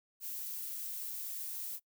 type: noise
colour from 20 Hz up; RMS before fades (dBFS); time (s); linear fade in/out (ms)
violet; -41; 0.2-1.8; 50
effects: noise-tail reverb RT60 0.1 s tail -22 dB re dry